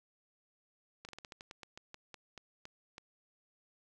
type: slowing click train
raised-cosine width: 0.2 ms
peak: -30 dBFS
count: 15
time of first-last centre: 1.05-2.981 s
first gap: 38 ms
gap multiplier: 1.18
effects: none